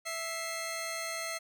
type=tone pair together; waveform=15% pulse; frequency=657.8 / 2115 Hz; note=E5 / C7; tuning=-4 / +18 cents; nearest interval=octave + minor sixth; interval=2022 cents; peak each=-31 / -32 dBFS; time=0.05-1.39 s; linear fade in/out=20 ms; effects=none